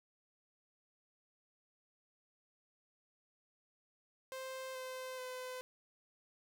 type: tone with pitch steps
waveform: sawtooth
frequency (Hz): 523.3 / 515.8 / 508.4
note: C5 / C5 / C5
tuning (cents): 0 / -25 / -50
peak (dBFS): -39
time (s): 4.32-5.61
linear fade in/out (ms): 0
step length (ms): 430
effects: none